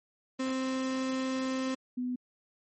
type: tone pair in turn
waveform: 35% pulse / sine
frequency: 261.6 / 249.2 Hz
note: C4 / B3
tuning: 0 / +16 cents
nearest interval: minor second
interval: 84 cents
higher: first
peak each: -28 / -30 dBFS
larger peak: first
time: 0.39-1.75 / 1.97-2.16 s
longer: first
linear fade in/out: 10 ms
effects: MP3 32 kbps